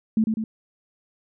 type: tone with echo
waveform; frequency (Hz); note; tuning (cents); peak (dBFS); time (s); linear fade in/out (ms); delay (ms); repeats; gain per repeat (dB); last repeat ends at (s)
sine; 220; A3; 0; -16; 0.17-0.24; 2; 100; 2; -4; 0.44
effects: none